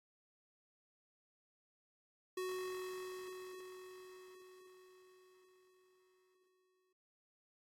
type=tone with exponential decay; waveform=square; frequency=370 Hz; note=F#4; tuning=in tune; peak=-39 dBFS; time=2.37-6.93 s; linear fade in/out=5 ms; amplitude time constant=990 ms; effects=AAC 48 kbps